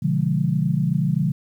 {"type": "chord", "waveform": "sine", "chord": "B diminished seventh", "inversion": "none", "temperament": "equal", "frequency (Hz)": [123.47, 146.83, 174.61, 207.7], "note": ["B2", "D3", "F3", "Ab3"], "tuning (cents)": [0, 0, 0, 0], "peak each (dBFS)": [-27, -21, -22, -27], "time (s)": [0.02, 1.32], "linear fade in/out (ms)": 10, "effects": ["9-bit"]}